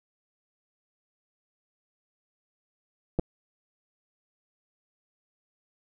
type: clicks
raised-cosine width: 2 ms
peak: -13 dBFS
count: 2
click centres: 3.189 / 3.195 s
effects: none